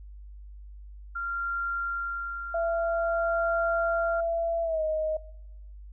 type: tone with tremolo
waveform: sine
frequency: 1385 Hz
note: F6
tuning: 15 cents flat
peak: -27 dBFS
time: 1.15-4.21 s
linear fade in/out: 10 ms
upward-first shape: sine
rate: 0.5 Hz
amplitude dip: 55%
type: tone with pitch glide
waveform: sine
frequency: 670 to 625.1 Hz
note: E5 to D#5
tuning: +28 to +8 cents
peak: -25 dBFS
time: 2.54-5.17 s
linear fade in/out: 5 ms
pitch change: -120 cents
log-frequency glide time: 4.63-4.82 s
effects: noise-tail reverb RT60 0.9 s tail -21 dB re dry + added 50 Hz sine -42 dBFS peak until 5.92 s